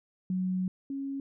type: tone pair in turn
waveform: sine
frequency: 185 / 274.6 Hz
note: F#3 / C#4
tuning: 0 / -16 cents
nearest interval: perfect fifth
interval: 684 cents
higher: second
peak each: -27 / -32 dBFS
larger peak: first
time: 0.3-0.68 / 0.9-1.2 s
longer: first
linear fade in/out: 2 ms
effects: none